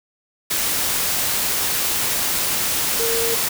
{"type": "tone in noise", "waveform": "sine", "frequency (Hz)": 460.2, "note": "A#4", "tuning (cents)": -22, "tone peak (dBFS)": -22, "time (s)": [2.99, 3.35], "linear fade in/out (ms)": 10, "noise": "white", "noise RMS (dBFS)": -21, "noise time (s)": [0.5, 3.49], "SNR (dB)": -4, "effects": []}